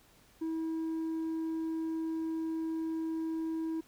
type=tone with hard clipping; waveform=triangle; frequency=323 Hz; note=E4; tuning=35 cents flat; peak=-31 dBFS; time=0.41-3.81 s; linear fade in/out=10 ms; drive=1 dB; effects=pink hiss -63 dBFS RMS until 3.87 s